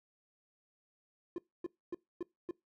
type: tone bursts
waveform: triangle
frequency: 349.2 Hz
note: F4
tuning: in tune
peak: -33 dBFS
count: 5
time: 1.36-2.51 s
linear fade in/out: 2 ms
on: 22 ms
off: 260 ms
effects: noise-tail reverb RT60 0.2 s tail -22 dB re dry